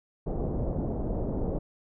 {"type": "low-pass noise", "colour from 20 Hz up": "pink", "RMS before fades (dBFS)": -30, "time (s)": [0.26, 1.59], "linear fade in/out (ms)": 10, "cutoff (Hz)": 640, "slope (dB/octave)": 24, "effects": []}